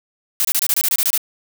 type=noise bursts; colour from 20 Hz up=blue; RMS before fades=-17 dBFS; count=11; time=0.4-1.177 s; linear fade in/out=0 ms; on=47 ms; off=26 ms; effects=none